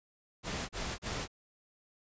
pink noise bursts, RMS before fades -37 dBFS, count 3, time 0.43-1.278 s, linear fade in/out 50 ms, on 260 ms, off 34 ms, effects resampled to 16000 Hz

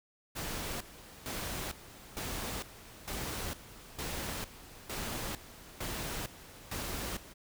pink noise with tremolo, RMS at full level -38 dBFS, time 0.35-7.34 s, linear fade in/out 20 ms, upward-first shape square, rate 1.1 Hz, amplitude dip 80%, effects none

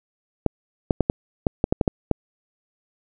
clicks, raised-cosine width 2 ms, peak -4 dBFS, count 10, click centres 0.463 / 0.908 / 1.007 / 1.099 / 1.468 / 1.641 / 1.725 / 1.812 / 1.878 / 2.113 s, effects none

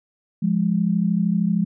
sine tone pair together, 174.65 / 207.7 Hz, F3 / G#3, 0 / 0 cents, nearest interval minor third, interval 300 cents, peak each -20 / -20 dBFS, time 0.42-1.65 s, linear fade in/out 10 ms, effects none

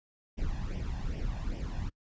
brown noise with flanger, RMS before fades -34 dBFS, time 0.37-1.9 s, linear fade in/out 20 ms, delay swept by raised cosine 0.36 to 1.18 ms, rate 2.5 Hz, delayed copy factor +0.7, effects noise-tail reverb RT60 0.1 s tail -25 dB re dry + resampled to 16000 Hz

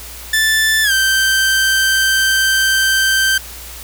sawtooth tone with pitch glide, 1760 to 1559 Hz, A6 to G6, 0 to -10 cents, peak -8 dBFS, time 0.33-3.38 s, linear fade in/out 5 ms, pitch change -210 cents, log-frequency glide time 0.83-0.92 s, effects added 60 Hz sine -35 dBFS peak until 3.83 s + white hiss -33 dBFS RMS until 3.83 s

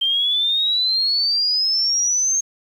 sine exponential sweep, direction up, 3136 to 6450 Hz, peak -16 dBFS, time 0.01-2.41 s, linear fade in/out 10 ms, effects 8-bit

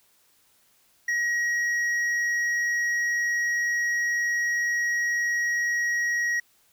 triangle tone with hard clipping, 1899 Hz, A#6, 32 cents sharp, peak -24 dBFS, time 1.08-6.4 s, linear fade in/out 5 ms, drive 8 dB, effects white hiss -63 dBFS RMS until 6.72 s

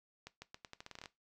accelerating click train, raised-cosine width 0.2 ms, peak -30 dBFS, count 13, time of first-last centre 0.27-1.058 s, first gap 150 ms, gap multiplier 0.83, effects noise-tail reverb RT60 0.2 s tail -17 dB re dry

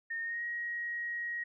sine tone with pitch glide, 1834 to 1891 Hz, A#6 to A#6, -29 to +24 cents, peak -34 dBFS, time 0.1-1.44 s, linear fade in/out 10 ms, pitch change +53 cents, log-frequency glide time 0.22-0.44 s, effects none

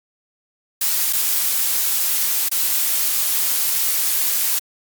blue noise with dropouts, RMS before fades -19 dBFS, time 0.81-4.59 s, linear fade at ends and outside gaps 5 ms, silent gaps 1.128-1.132 / 2.488-2.514 s, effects Opus 48 kbps

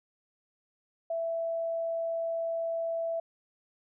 sine tone, 663 Hz, E5, 10 cents sharp, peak -29 dBFS, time 1.1-3.2 s, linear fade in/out 5 ms, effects none

